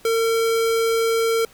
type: tone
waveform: square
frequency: 454.8 Hz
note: A#4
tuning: 43 cents flat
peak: -18 dBFS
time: 0.05-1.45 s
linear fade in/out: 2 ms
effects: pink hiss -50 dBFS RMS until 1.53 s